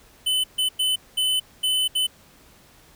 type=tone bursts at uneven times; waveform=square; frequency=3023 Hz; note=F#7; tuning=36 cents sharp; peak=-20 dBFS; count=6; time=0.26-0.44 / 0.58-0.69 / 0.79-0.96 / 1.17-1.4 / 1.63-1.88 / 1.95-2.07 s; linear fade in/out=10 ms; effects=pink hiss -53 dBFS RMS until 2.95 s